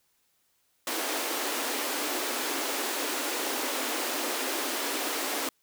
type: high-pass noise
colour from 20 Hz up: pink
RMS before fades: -31 dBFS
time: 0.87-5.49 s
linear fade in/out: 2 ms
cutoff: 250 Hz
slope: 96 dB/octave
effects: white hiss -71 dBFS RMS until 5.62 s